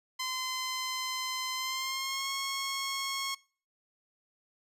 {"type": "tone with pitch glide", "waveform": "10% pulse", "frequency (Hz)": [1030, 1091.2], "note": ["C6", "C#6"], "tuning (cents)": [-28, -28], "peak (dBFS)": -24, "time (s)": [0.19, 3.35], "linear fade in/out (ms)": 10, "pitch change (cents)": 100, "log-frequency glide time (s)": [1.55, 2.3], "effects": ["noise-tail reverb RT60 0.4 s tail -22 dB re dry", "resampled to 32000 Hz"]}